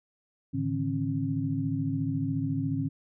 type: tone cluster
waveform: sine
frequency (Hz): 108.5 / 145.5 / 159.6 / 270.2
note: A2 / D3 / D#3 / C#4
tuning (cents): -24 / -16 / +44 / -44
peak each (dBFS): -33 / -32 / -35 / -30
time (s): 0.53-2.89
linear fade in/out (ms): 20
effects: none